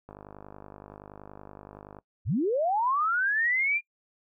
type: click train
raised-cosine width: 1 ms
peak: -30 dBFS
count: 97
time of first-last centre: 0.09-1.987 s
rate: 50.6 Hz
type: linear sweep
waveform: sine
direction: up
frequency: 66 to 2418 Hz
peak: -23 dBFS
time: 2.25-3.81 s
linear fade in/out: 50 ms
effects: noise-tail reverb RT60 0.1 s tail -22 dB re dry